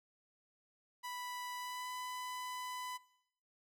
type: tone with pitch glide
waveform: sawtooth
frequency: 988 to 1000.6 Hz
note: B5 to B5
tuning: 0 to +22 cents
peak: -38 dBFS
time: 1.03-2.98 s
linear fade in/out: 20 ms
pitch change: +22 cents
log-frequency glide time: 1.56-1.9 s
effects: noise-tail reverb RT60 0.8 s tail -21 dB re dry